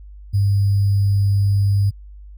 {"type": "tone with sample-and-hold", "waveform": "sine", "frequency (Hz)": 99.7, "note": "G2", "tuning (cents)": 30, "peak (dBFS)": -13, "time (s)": [0.33, 1.91], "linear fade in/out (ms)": 20, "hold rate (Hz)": 4900, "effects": ["added 50 Hz sine -36 dBFS peak until 2.37 s"]}